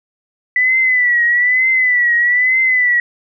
sine tone with vibrato, 1979 Hz, B6, 3 cents sharp, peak -10 dBFS, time 0.56-3 s, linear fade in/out 2 ms, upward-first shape triangle, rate 1.1 Hz, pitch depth 85 cents each way, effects none

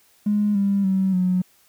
triangle tone with pitch steps, 207.7 / 199.01 / 190.68 / 182.7 Hz, G#3 / G3 / G3 / F#3, 0 / +26 / -48 / -22 cents, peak -13 dBFS, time 0.26-1.42 s, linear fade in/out 10 ms, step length 290 ms, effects tanh soft clip ceiling -15 dBFS + white hiss -58 dBFS RMS until 1.68 s

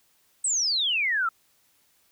sine exponential sweep, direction down, 8372 to 1288 Hz, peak -22 dBFS, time 0.44-1.29 s, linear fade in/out 5 ms, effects white hiss -65 dBFS RMS until 2.11 s

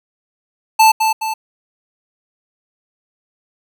square tone with echo, 880 Hz, A5, in tune, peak -7 dBFS, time 0.79-0.92 s, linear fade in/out 10 ms, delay 210 ms, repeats 2, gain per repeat -6 dB, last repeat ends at 1.34 s, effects none

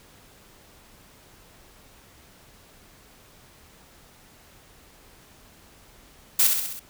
blue noise with echo, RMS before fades -18 dBFS, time 6.39-6.47 s, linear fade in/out 5 ms, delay 65 ms, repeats 5, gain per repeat -4 dB, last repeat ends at 6.795 s, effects pink hiss -53 dBFS RMS until 6.89 s

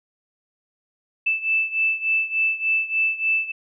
sine beating tone pair, 2637 / 2640.4 Hz, E7 / E7, 0 / +2 cents, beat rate 3.4 Hz, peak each -21 / -24 dBFS, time 1.26-3.52 s, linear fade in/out 10 ms, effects none

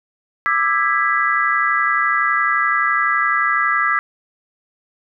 sine chord, E dominant seventh, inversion third, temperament just, 1186.7 / 1318.5 / 1648.1 / 1977.8 Hz, D6 / E6 / G#6 / B6, +18 / 0 / -14 / +2 cents, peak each -20 dBFS, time 0.46-3.99 s, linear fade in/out 0 ms, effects none

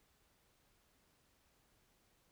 silence, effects pink hiss -74 dBFS RMS until 2.31 s

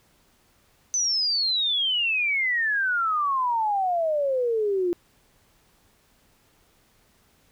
sine exponential sweep, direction down, 6140 to 342.2 Hz, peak -21 dBFS, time 0.94-4.93 s, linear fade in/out 0 ms, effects pink hiss -62 dBFS RMS until 7.51 s

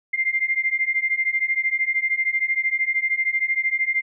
sine beating tone pair, 2093 / 2106 Hz, C7 / C7, 0 / +11 cents, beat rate 13 Hz, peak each -23 / -22 dBFS, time 0.13-4.02 s, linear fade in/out 10 ms, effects none

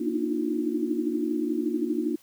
sine tone cluster, 235.5 / 293.4 / 306.5 / 318.5 / 355.8 Hz, A#3 / D4 / D#4 / D#4 / F4, +18 / -2 / -26 / +41 / +32 cents, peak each -31 dBFS, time 0-2.16 s, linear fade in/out 10 ms, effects white hiss -58 dBFS RMS until 2.22 s

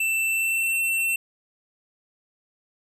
square tone with pitch glide, 2667 to 2698 Hz, E7 to E7, +20 to +40 cents, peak -22 dBFS, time 0-1.16 s, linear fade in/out 5 ms, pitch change +20 cents, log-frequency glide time 0.28-0.72 s, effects none

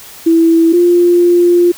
sine tone pair in turn, 330 / 349.6 Hz, E4 / F4, +2 / +2 cents, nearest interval minor second, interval 100 cents, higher second, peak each -5 dBFS, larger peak neither, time 0.26-0.73 / 0.73-1.72 s, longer second, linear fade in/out 10 ms, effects white hiss -34 dBFS RMS until 1.77 s

